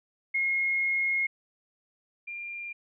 sine tone pair in turn, 2154 / 2394 Hz, C7 / D7, +50 / +33 cents, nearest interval major second, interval 183 cents, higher second, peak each -24 / -35 dBFS, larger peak first, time 0.34-1.27 / 2.27-2.73 s, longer first, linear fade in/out 10 ms, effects none

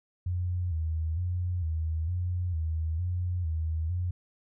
sine tone with vibrato, 84.5 Hz, E2, 43 cents sharp, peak -27 dBFS, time 0.26-4.11 s, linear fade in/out 5 ms, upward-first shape square, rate 1.1 Hz, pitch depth 95 cents each way, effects none

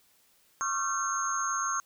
sine tone cluster, 1094 / 1192 / 1366 / 1532 / 6440 Hz, C#6 / D6 / F6 / G6 / G8, -23 / +25 / -39 / -40 / +46 cents, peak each -32 / -38 / -33 / -40 / -33 dBFS, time 0.61-1.8 s, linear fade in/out 0 ms, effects white hiss -65 dBFS RMS until 1.85 s

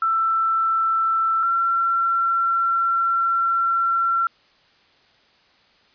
sine tone pair in turn, 1333 / 1357.9 Hz, E6 / F6, +19 / -49 cents, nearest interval unison, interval 32 cents, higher second, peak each -17 dBFS, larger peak neither, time 0.02-1.43 / 1.43-4.27 s, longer second, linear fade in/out 2 ms, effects white hiss -57 dBFS RMS until 5.94 s + resampled to 11025 Hz

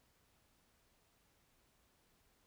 silence, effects pink hiss -74 dBFS RMS until 2.46 s

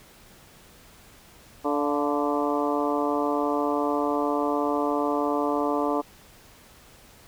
harmonic tone with a mistuned harmonic, 146.1 Hz, D3, 9 cents flat, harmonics 2 / 3 / 4 / 5 / 6 / 7 / 8, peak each -27 / -29 / -30 / -31 / -32 / -32 / -33 dBFS, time 1.64-6.02 s, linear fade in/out 20 ms, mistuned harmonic 5, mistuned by -56 cents, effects pink hiss -52 dBFS RMS until 7.27 s

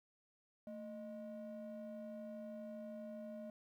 triangle ring-modulated tone, 420.2 Hz, G#4, 20 cents sharp, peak -40 dBFS, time 0.67-3.5 s, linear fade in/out 2 ms, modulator 197 Hz, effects tanh soft clip ceiling -39 dBFS + 13-bit

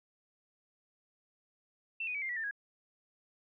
sine tone with pitch steps, 2685 / 2476 / 2284 / 2107 / 1943 / 1792 / 1652.8 Hz, E7 / D#7 / D7 / C7 / B6 / A6 / G#6, +31 / -9 / -49 / +12 / -29 / +31 / -9 cents, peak -34 dBFS, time 2-2.511 s, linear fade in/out 5 ms, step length 73 ms, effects none

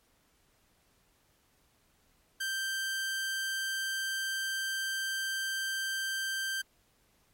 sawtooth tone, 1568 Hz, G6, in tune, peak -28 dBFS, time 2.4-6.62 s, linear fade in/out 10 ms, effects pink hiss -69 dBFS RMS until 7.33 s + MP3 64 kbps

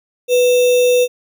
sine tone with sample-and-hold, 493.9 Hz, B4, in tune, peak -9 dBFS, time 0.28-1.08 s, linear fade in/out 50 ms, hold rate 3150 Hz, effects none

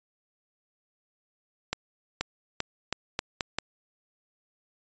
accelerating click train, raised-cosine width 0.2 ms, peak -10 dBFS, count 7, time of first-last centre 1.73-3.586 s, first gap 480 ms, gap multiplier 0.82, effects resampled to 16000 Hz

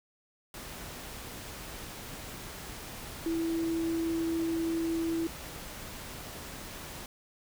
sine tone in noise, 329.6 Hz, E4, in tune, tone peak -28 dBFS, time 3.26-5.27 s, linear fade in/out 2 ms, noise pink, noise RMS -43 dBFS, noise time 0.54-7.06 s, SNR +12 dB, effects none

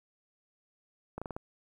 slowing click train, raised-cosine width 1 ms, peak -24 dBFS, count 5, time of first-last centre 1.18-1.365 s, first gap 36 ms, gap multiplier 1.17, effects 10-bit

